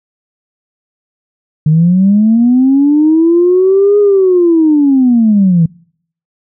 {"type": "linear two-way sweep", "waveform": "sine", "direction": "up then down", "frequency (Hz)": [150, 415.3, 158.9], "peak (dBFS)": -4, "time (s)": [1.66, 5.66], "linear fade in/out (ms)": 5, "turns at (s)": 3.99, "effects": ["noise-tail reverb RT60 0.6 s tail -25 dB re dry", "tanh soft clip ceiling 0 dBFS"]}